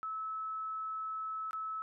sine tone with dropouts, 1300 Hz, E6, 24 cents flat, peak -36 dBFS, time 0.03-1.82 s, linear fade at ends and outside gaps 0 ms, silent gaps 1.509-1.531 s, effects none

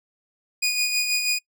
20% pulse tone with tremolo, 2466 Hz, D#7, 16 cents flat, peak -14 dBFS, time 0.62-1.39 s, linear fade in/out 10 ms, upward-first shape sine, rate 6.2 Hz, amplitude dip 45%, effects noise-tail reverb RT60 0.1 s tail -24 dB re dry

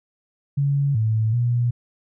sine tone with pitch steps, 140.9 / 110.2 / 120.4 Hz, C#3 / A2 / B2, +29 / +3 / -44 cents, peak -17 dBFS, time 0.57-1.71 s, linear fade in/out 10 ms, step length 380 ms, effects none

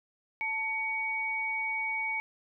sine tone pair together, 882 / 2245 Hz, A5 / C#7, +4 / +21 cents, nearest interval octave + major third, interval 1617 cents, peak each -37 / -30 dBFS, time 0.41-2.2 s, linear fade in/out 0 ms, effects none

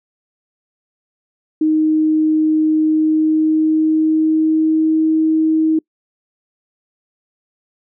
sine tone with pitch glide, 311.7 to 316.6 Hz, D#4 to D#4, +3 to +30 cents, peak -11 dBFS, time 1.61-5.79 s, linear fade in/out 5 ms, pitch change +27 cents, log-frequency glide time 2.8-5.05 s, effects noise-tail reverb RT60 0.1 s tail -26 dB re dry

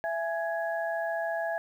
sine tone cluster, 667 / 833 / 1668 Hz, E5 / G#5 / G#6, +20 / +5 / +7 cents, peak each -30 / -36 / -35 dBFS, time 0.04-1.58 s, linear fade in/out 0 ms, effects 10-bit

